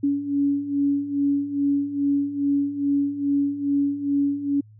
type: beating tone pair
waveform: sine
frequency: 281 / 283.4 Hz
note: C#4 / C#4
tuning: +24 / +38 cents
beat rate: 2.4 Hz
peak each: -26 / -21 dBFS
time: 0.03-4.61 s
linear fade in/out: 10 ms
effects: added 107 Hz sine -46 dBFS peak until 4.79 s